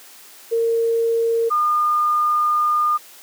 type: tone pair in turn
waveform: sine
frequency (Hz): 459.4 / 1214.1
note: A#4 / D#6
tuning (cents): -25 / -43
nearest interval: octave + perfect fourth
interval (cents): 1682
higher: second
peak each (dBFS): -15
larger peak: neither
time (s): 0.51-1.5 / 1.5-2.98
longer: second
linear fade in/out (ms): 20
effects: white hiss -44 dBFS RMS until 3.22 s + high-pass 300 Hz 12 dB/octave